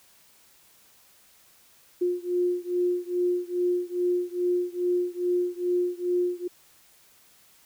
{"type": "beating tone pair", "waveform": "sine", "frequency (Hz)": [355, 357.4], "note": ["F4", "F4"], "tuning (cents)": [28, 40], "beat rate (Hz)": 2.4, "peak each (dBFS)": [-26, -27], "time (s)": [2.01, 6.48], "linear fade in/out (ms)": 10, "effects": ["white hiss -58 dBFS RMS until 7.65 s"]}